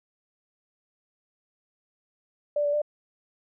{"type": "tone with pitch steps", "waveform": "sine", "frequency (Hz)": [587, 580, 594], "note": ["D5", "D5", "D5"], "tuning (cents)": [-1, -22, 20], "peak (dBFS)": -22, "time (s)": [2.56, 2.818], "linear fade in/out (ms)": 5, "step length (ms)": 86, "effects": []}